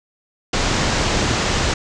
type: low-pass noise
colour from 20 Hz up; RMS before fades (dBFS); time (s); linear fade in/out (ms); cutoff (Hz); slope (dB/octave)
pink; -19; 0.53-1.74; 5; 7400; 48
effects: none